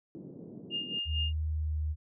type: band-pass noise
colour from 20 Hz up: pink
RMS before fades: -46 dBFS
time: 0.15-0.99 s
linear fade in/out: 0 ms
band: 160 to 390 Hz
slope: 24 dB/octave
type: tone with tremolo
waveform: sine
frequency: 2823 Hz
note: F7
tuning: 18 cents sharp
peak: -30 dBFS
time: 0.7-1.33 s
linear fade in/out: 50 ms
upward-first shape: sine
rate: 4.4 Hz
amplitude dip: 70%
type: tone with pitch glide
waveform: sine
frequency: 77.78 to 76.58 Hz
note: D#2 to D#2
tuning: 0 to -27 cents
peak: -29 dBFS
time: 1.05-1.96 s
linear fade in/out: 50 ms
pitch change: -27 cents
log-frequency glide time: 1.45-1.81 s
effects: none